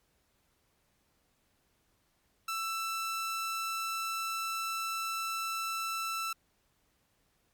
sawtooth tone, 1328 Hz, E6, 12 cents sharp, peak -29 dBFS, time 2.48-6.33 s, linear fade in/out 5 ms, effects pink hiss -73 dBFS RMS until 7.53 s + MP3 96 kbps

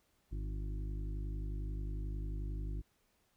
harmonic tone with a mistuned harmonic, 51.2 Hz, G#1, 24 cents flat, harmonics 1 / 2 / 3 / 5 / 6 / 7, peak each -37 / -46 / -49 / -55 / -54 / -57 dBFS, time 0.31-2.82 s, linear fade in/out 20 ms, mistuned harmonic 7, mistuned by -16 cents, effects pink hiss -75 dBFS RMS until 3.36 s

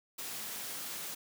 white high-pass noise, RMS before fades -41 dBFS, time 0.18-1.15 s, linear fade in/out 10 ms, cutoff 110 Hz, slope 12 dB/octave, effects none

